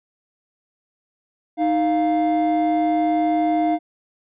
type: tone pair together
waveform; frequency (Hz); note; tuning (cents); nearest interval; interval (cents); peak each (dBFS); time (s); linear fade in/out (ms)
triangle; 311.1 / 699; D#4 / F5; 0 / +1; octave + major second; 1401; -17; 1.57-3.79; 50
effects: tanh soft clip ceiling -7 dBFS + resampled to 8000 Hz